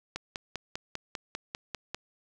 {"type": "click train", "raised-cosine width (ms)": 0.2, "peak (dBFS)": -17, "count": 10, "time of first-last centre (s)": [0.16, 1.946], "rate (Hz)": 5.04, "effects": []}